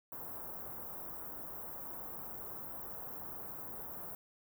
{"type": "band-stop noise", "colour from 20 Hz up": "white", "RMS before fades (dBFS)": -45, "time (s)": [0.12, 4.15], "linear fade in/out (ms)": 2, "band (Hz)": [1200, 15000], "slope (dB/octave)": 24, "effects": []}